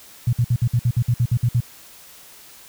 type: tone bursts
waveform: sine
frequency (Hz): 120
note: B2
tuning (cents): -49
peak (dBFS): -14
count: 12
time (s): 0.27-1.605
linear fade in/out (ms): 5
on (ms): 59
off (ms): 57
effects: white hiss -45 dBFS RMS until 2.68 s